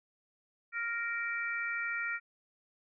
harmonic tone, 466.2 Hz, A#4, in tune, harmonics 3 / 4 / 5, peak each -36 / -37 / -38 dBFS, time 0.72-2.2 s, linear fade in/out 50 ms, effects none

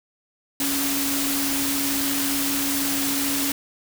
sine tone in noise, 278.6 Hz, C#4, 9 cents sharp, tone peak -26 dBFS, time 0.6-3.52 s, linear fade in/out 2 ms, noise white, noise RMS -25 dBFS, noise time 0.6-3.52 s, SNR -4 dB, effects none

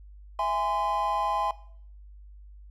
triangle chord, E augmented, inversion none, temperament just, 659.3 / 824.1 / 1030.1 Hz, E5 / G#5 / B#5, 0 / -14 / -27 cents, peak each -30 / -27 / -26 dBFS, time 0.39-1.51 s, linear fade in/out 2 ms, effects noise-tail reverb RT60 0.6 s tail -19 dB re dry + added 50 Hz sine -45 dBFS peak until 2.7 s

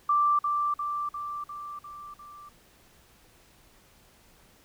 sine tone with echo, 1174.7 Hz, D6, in tune, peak -20 dBFS, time 0.09-0.39 s, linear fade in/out 5 ms, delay 350 ms, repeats 6, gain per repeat -4 dB, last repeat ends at 2.49 s, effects pink hiss -59 dBFS RMS until 4.64 s

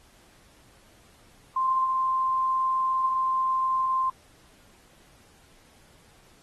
sine tone, 1046.5 Hz, C6, in tune, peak -22 dBFS, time 1.56-4.1 s, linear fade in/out 5 ms, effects pink hiss -58 dBFS RMS until 6.42 s + AAC 32 kbps

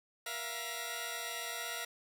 10% pulse tone cluster, 473.8 / 673 / 710 / 1904 Hz, A#4 / E5 / F5 / A#6, +28 / +36 / +28 / +36 cents, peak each -38 / -34 / -38 / -33 dBFS, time 0.26-1.85 s, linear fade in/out 5 ms, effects none

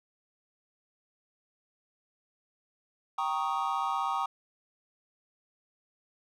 triangle chord, Eb dominant seventh, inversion first, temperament equal, 784 / 932.3 / 1108.7 / 1244.5 Hz, G5 / Bb5 / Db6 / Eb6, 0 / 0 / 0 / 0 cents, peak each -32 dBFS, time 3.18-4.26 s, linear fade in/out 5 ms, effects none

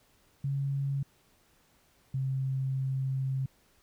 sine tone pair in turn, 138.59 / 133.23 Hz, C#3 / C3, 0 / +32 cents, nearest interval minor second, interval 68 cents, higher first, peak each -28 dBFS, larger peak neither, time 0.44-1.03 / 2.14-3.46 s, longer second, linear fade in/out 5 ms, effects pink hiss -66 dBFS RMS until 3.82 s

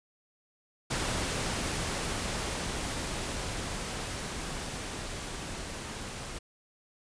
pink noise with level ramp, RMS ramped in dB -31 to -40 dBFS, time 0.9-6.39 s, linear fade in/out 10 ms, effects resampled to 22050 Hz

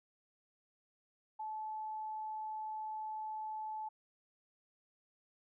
sine tone, 866 Hz, A5, 28 cents flat, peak -39 dBFS, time 1.39-3.89 s, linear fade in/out 10 ms, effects none

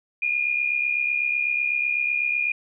sine tone pair together, 2421 / 2489 Hz, D#7 / D#7, -48 / 0 cents, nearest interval unison, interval 48 cents, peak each -22 / -27 dBFS, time 0.22-2.52 s, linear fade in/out 5 ms, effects none

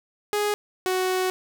sawtooth tone pair in turn, 415.4 / 371.1 Hz, G#4 / F#4, 0 / +5 cents, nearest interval major second, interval 195 cents, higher first, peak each -18 dBFS, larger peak neither, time 0.33-0.54 / 0.86-1.3 s, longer second, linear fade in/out 0 ms, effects none

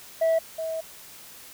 sine tone pair in turn, 652 / 645.3 Hz, E5 / E5, -19 / -37 cents, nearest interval unison, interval 18 cents, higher first, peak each -16 / -27 dBFS, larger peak first, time 0.21-0.39 / 0.58-0.81 s, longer second, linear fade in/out 10 ms, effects tanh soft clip ceiling -18 dBFS + white hiss -46 dBFS RMS until 1.53 s

